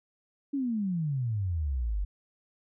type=exponential sweep; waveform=sine; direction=down; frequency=289.3 to 45.86 Hz; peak=-27 dBFS; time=0.53-2.05 s; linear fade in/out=10 ms; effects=none